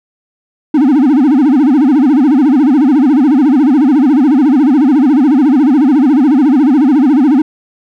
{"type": "tone with vibrato", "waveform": "triangle", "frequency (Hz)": 277.5, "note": "C#4", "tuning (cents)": 2, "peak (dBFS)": -3, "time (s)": [0.74, 7.42], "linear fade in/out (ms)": 5, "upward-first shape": "sine", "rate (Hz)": 14, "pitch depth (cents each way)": 230, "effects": []}